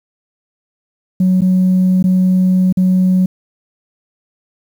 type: tone with dropouts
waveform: sine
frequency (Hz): 184.9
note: F#3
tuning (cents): -1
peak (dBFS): -7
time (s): 1.2-3.26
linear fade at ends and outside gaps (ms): 5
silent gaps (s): 1.409-1.418 / 2.027-2.04 / 2.726-2.771
effects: tanh soft clip ceiling -6 dBFS + 7-bit